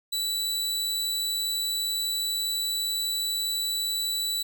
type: tone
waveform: sawtooth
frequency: 3951 Hz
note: B7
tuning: in tune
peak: -23 dBFS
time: 0.12-4.43 s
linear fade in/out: 10 ms
effects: none